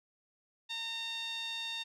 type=tone with band-pass filter; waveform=sawtooth; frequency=914 Hz; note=A#5; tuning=34 cents flat; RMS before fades=-39 dBFS; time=0.69-1.84 s; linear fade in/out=20 ms; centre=3500 Hz; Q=4.7; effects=none